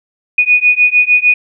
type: beating tone pair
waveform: sine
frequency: 2470 / 2476.6 Hz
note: D#7 / D#7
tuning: -13 / -9 cents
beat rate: 6.6 Hz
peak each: -10 dBFS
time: 0.38-1.34 s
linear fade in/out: 5 ms
effects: none